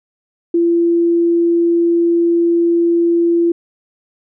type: tone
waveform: sine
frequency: 340 Hz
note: F4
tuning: 46 cents flat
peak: -10 dBFS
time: 0.54-3.52 s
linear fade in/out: 5 ms
effects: none